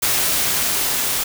white noise with level ramp, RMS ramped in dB -18 to -21 dBFS, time 0.02-1.24 s, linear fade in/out 10 ms, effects none

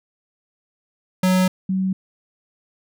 square / sine tone pair in turn, 185 / 189.11 Hz, F#3 / F#3, 0 / +38 cents, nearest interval unison, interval 38 cents, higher second, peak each -15 / -18 dBFS, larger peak first, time 1.23-1.48 / 1.69-1.93 s, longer first, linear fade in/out 5 ms, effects none

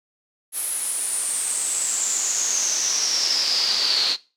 brown noise with band-pass filter sweep, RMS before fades -23 dBFS, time 0.52-4.17 s, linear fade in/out 50 ms, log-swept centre 11000 to 4200 Hz, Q 9.6, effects noise-tail reverb RT60 0.3 s tail -19 dB re dry + high-pass 300 Hz 12 dB/octave

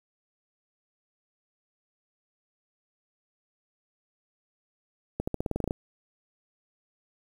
accelerating click train, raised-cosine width 2 ms, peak -15 dBFS, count 11, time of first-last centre 5.2-5.709 s, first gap 75 ms, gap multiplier 0.91, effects 8-bit

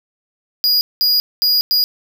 square tone bursts at uneven times, 4887 Hz, D#8, 32 cents flat, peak -12 dBFS, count 4, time 0.64-0.81 / 1.01-1.2 / 1.42-1.61 / 1.71-1.84 s, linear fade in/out 0 ms, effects none

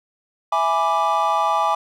triangle chord, E dominant seventh, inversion none, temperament equal, 659.3 / 830.6 / 987.8 / 1174.7 Hz, E5 / G#5 / B5 / D6, 0 / 0 / 0 / 0 cents, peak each -23 / -19 / -22 / -19 dBFS, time 0.52-1.75 s, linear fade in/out 5 ms, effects none

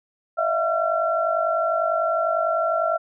sine tone cluster, 610 / 659 / 710 / 1360 Hz, D#5 / E5 / F5 / F6, -34 / -1 / +28 / -46 cents, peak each -28 / -22 / -29 / -24 dBFS, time 0.37-2.98 s, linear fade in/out 20 ms, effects none

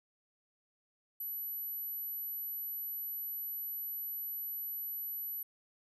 sine tone, 11840 Hz, F#9, in tune, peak -37 dBFS, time 1.2-5.43 s, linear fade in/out 5 ms, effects none

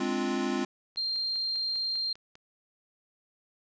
square chord, D half-diminished seventh, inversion second, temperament equal, 207.7 / 261.6 / 293.7 / 349.2 Hz, Ab3 / C4 / D4 / F4, 0 / 0 / 0 / 0 cents, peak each -35 / -32 / -38 / -33 dBFS, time 0-0.65 s, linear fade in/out 5 ms
click train, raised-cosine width 0.2 ms, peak -33 dBFS, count 8, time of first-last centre 0.96-2.354 s, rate 5.02 Hz
sine tone, 4186 Hz, C8, in tune, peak -28 dBFS, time 0.97-2.13 s, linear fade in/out 5 ms
effects resampled to 16000 Hz + 10-bit

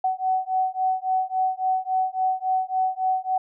sine beating tone pair, 749 / 752.6 Hz, F#5 / F#5, +21 / +29 cents, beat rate 3.6 Hz, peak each -24 dBFS, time 0.04-3.38 s, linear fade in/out 5 ms, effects none

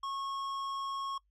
triangle tone with tanh clipping, 1094 Hz, C#6, 23 cents flat, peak -37 dBFS, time 0.03-1.18 s, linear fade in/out 5 ms, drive 16 dB, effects noise-tail reverb RT60 0.1 s tail -22 dB re dry + added 50 Hz sine -70 dBFS peak until 1.3 s

